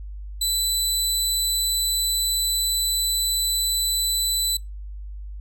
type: tone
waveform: 20% pulse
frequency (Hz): 3991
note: B7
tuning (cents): +17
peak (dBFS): -15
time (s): 0.41-4.57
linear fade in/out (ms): 5
effects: noise-tail reverb RT60 0.2 s tail -23 dB re dry + added 50 Hz sine -32 dBFS peak until 5.4 s